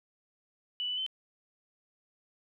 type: tone with pitch steps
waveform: sine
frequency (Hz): 2964 / 2981 / 3068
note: F#7 / F#7 / G7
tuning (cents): +2 / +12 / -38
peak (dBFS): -31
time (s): 0.8-1.064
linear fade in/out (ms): 0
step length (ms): 88
effects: none